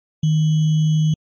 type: tone with sample-and-hold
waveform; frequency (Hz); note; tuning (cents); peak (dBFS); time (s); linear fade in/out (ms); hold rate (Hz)
sine; 155.56; D#3; 0; -13; 0.23-1.14; 5; 3150
effects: MP3 32 kbps